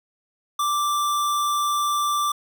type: tone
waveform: square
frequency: 1174.7 Hz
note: D6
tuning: in tune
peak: -21 dBFS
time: 0.59-2.32 s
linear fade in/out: 5 ms
effects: none